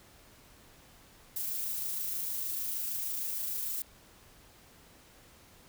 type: noise with amplitude modulation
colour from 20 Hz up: violet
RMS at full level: -34 dBFS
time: 1.36-3.82 s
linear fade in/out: 2 ms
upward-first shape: sine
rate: 26.5 Hz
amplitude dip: 25%
effects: pink hiss -58 dBFS RMS until 5.68 s